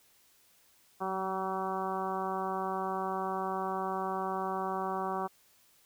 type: harmonic tone with a mistuned harmonic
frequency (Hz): 190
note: F#3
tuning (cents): +46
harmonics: 1 / 2 / 3 / 4 / 5 / 6 / 7 / 8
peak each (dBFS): -41 / -38 / -43 / -36 / -39 / -38 / -45 / -50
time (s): 1-5.28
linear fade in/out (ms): 20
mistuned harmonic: 1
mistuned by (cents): -22
effects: white hiss -65 dBFS RMS until 5.85 s